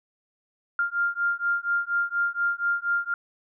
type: beating tone pair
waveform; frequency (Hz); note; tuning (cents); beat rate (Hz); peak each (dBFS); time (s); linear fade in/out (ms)
sine; 1396.9 / 1401.1; F6 / F6; 0 / +5; 4.2; -26; 0.79-3.14; 2
effects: none